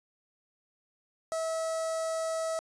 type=tone with notch filter; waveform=sawtooth; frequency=648 Hz; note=E5; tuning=30 cents flat; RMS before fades=-32 dBFS; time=1.32-2.59 s; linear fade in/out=0 ms; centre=2800 Hz; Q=0.52; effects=resampled to 22050 Hz